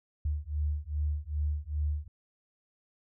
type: beating tone pair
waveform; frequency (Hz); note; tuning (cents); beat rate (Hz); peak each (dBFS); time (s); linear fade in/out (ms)
sine; 73.4 / 75.9; D2 / D#2; 0 / -42; 2.5; -32 / -32; 0.25-2.08; 5
effects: none